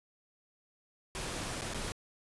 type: noise with dropouts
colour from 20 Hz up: pink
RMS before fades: -38 dBFS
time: 1.15-1.92 s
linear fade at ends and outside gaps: 0 ms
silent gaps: 1.611-1.619 / 1.737-1.745 s
effects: resampled to 24000 Hz